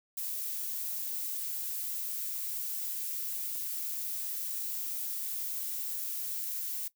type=noise; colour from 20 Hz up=violet; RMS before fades=-36 dBFS; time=0.17-6.88 s; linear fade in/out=5 ms; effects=noise-tail reverb RT60 0.1 s tail -18 dB re dry